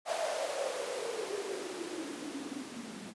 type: noise with band-pass filter sweep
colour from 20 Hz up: blue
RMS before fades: -38 dBFS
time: 0.05-3.14 s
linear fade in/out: 50 ms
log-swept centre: 680 to 210 Hz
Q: 8.3
effects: resampled to 24000 Hz